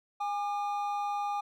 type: tone pair together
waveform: triangle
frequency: 819.4 / 1200 Hz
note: G#5 / D6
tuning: -24 / +37 cents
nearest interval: perfect fifth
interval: 661 cents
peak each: -29 / -35 dBFS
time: 0.2-1.41 s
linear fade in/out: 10 ms
effects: none